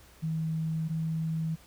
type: tone pair in turn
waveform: sine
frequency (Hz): 159.9 / 160.67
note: D#3 / E3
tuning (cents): +48 / -44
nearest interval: unison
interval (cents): 8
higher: second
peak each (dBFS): -28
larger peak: neither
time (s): 0.22-0.89 / 0.89-1.56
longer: neither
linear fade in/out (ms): 20
effects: added 63 Hz sine -57 dBFS peak until 1.66 s + pink hiss -57 dBFS RMS until 1.66 s